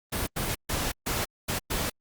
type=noise bursts at uneven times; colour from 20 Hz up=pink; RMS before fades=-29 dBFS; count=6; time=0.12-0.27 / 0.36-0.55 / 0.69-0.92 / 1.06-1.25 / 1.48-1.59 / 1.7-1.9 s; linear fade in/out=10 ms; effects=Opus 32 kbps